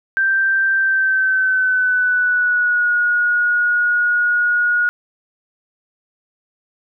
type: tone with pitch glide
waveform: sine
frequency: 1568 to 1446.2 Hz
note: G6 to F#6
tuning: 0 to -40 cents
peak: -13 dBFS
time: 0.17-4.89 s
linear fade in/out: 0 ms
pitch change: -140 cents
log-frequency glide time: 0.76-2.92 s
effects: none